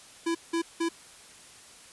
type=tone bursts; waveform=square; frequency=333.8 Hz; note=E4; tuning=22 cents sharp; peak=-26 dBFS; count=3; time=0.26-0.89 s; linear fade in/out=10 ms; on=90 ms; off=180 ms; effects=white hiss -51 dBFS RMS until 1.92 s + resampled to 24000 Hz